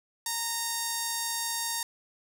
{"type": "tone with notch filter", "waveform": "5% pulse", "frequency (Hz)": 925, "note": "A#5", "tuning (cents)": -14, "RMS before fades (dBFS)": -32, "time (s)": [0.26, 1.83], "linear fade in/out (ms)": 2, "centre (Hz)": 2600, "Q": 1.9, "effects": []}